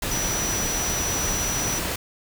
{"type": "tone in noise", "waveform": "sine", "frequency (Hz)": 5890, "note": "F#8", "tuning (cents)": -9, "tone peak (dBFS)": -26, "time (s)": [0.11, 1.79], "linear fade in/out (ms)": 5, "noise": "pink", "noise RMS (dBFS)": -27, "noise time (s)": [0.02, 1.96], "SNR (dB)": -2, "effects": []}